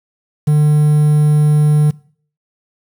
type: tone with quantisation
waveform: triangle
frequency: 150 Hz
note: D3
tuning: 37 cents sharp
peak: -6 dBFS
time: 0.47-1.91 s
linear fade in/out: 10 ms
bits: 6
effects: noise-tail reverb RT60 0.5 s tail -21 dB re dry